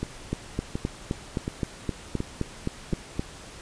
two click trains, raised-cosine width 3 ms, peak -15 / -13 dBFS, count 5 / 12, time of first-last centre 0.03-2.929 / 0.33-3.195 s, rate 1.38 / 3.84 Hz, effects pink hiss -44 dBFS RMS until 3.61 s + resampled to 22050 Hz

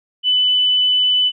sine tone, 2997 Hz, F#7, 22 cents sharp, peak -12 dBFS, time 0.23-1.32 s, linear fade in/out 50 ms, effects none

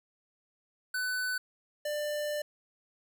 square tone pair in turn, 1500 / 594.2 Hz, F#6 / D5, +23 / +20 cents, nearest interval octave + major third, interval 1603 cents, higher first, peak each -31 / -32 dBFS, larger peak first, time 0.94-1.38 / 1.85-2.42 s, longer second, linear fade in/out 5 ms, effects 10-bit

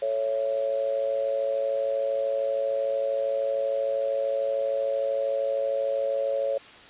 sine tone with amplitude modulation, 554.4 Hz, C#5, in tune, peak -20 dBFS, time 0.02-6.58 s, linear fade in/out 5 ms, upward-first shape sine, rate 113 Hz, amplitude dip 75%, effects white hiss -47 dBFS RMS until 6.89 s + resampled to 8000 Hz

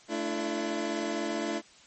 25% pulse chord, A suspended fourth, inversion none, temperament equal with one note detuned, 220 / 293.7 / 337.7 Hz, A3 / D4 / E4, 0 / 0 / +42 cents, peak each -32 / -31 / -29 dBFS, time 0.08-1.62 s, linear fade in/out 50 ms, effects white hiss -56 dBFS RMS until 1.86 s + MP3 32 kbps

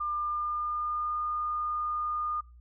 sine tone with pitch glide, 1199 to 1218.5 Hz, D6 to D#6, +36 to -37 cents, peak -29 dBFS, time 0-2.41 s, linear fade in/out 10 ms, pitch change +27 cents, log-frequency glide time 0.16-1.2 s, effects noise-tail reverb RT60 0.3 s tail -20 dB re dry + added 60 Hz sine -50 dBFS peak until 2.6 s

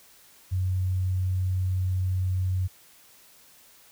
sine tone, 92.6 Hz, F#2, 2 cents sharp, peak -23 dBFS, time 0.51-2.68 s, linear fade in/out 20 ms, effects white hiss -55 dBFS RMS until 3.91 s

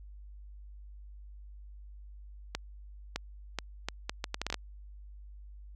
accelerating click train, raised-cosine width 0.2 ms, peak -15 dBFS, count 12, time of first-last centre 2.55-4.543 s, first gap 610 ms, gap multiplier 0.7, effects added 50 Hz sine -46 dBFS peak until 5.75 s

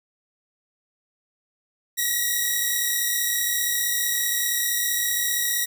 5% pulse tone pair together, 1894.7 / 1930 Hz, A#6 / B6, +28 / -40 cents, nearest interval unison, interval 32 cents, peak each -14 dBFS, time 1.97-5.66 s, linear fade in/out 20 ms, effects none

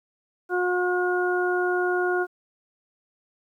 harmonic tone, 360 Hz, F#4, 47 cents flat, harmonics 1 / 2 / 3 / 4, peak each -23 / -29 / -35 / -27 dBFS, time 0.49-2.27 s, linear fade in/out 50 ms, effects 10-bit

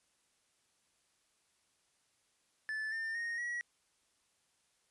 triangle tone with pitch steps, 1745 / 1801.3 / 1859.5 / 1919.5 Hz, A6 / A6 / A#6 / B6, -15 / +40 / -5 / -50 cents, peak -34 dBFS, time 2.69-3.61 s, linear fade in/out 0 ms, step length 230 ms, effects white hiss -75 dBFS RMS until 4.9 s + resampled to 24000 Hz

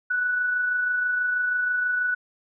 sine tone with amplitude modulation, 1480 Hz, F#6, in tune, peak -20 dBFS, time 0.1-2.15 s, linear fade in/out 10 ms, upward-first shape sine, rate 26.2 Hz, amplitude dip 30%, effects none

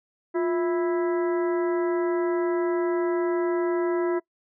harmonic tone with a mistuned harmonic, 329.6 Hz, E4, in tune, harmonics 1 / 2 / 3 / 4 / 5 / 6, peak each -22 / -32 / -35 / -39 / -41 / -43 dBFS, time 0.34-4.2 s, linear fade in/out 20 ms, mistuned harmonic 1, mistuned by +110 cents, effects noise-tail reverb RT60 0.1 s tail -23 dB re dry

